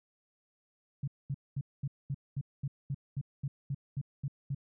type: tone bursts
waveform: sine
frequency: 138.59 Hz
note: C#3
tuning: in tune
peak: -31 dBFS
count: 14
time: 1.03-4.548 s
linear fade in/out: 5 ms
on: 47 ms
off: 220 ms
effects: none